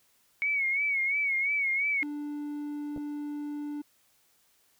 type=tone with vibrato; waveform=sine; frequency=2217 Hz; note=C#7; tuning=in tune; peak=-25 dBFS; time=0.42-2.03 s; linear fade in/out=0 ms; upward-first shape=sine; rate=2.9 Hz; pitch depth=76 cents each way
type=tone; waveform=triangle; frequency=293.7 Hz; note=D4; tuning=in tune; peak=-31 dBFS; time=2.02-3.82 s; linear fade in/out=10 ms
type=clicks; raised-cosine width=2 ms; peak=-29 dBFS; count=2; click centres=2.963 / 2.976 s
effects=white hiss -67 dBFS RMS until 4.79 s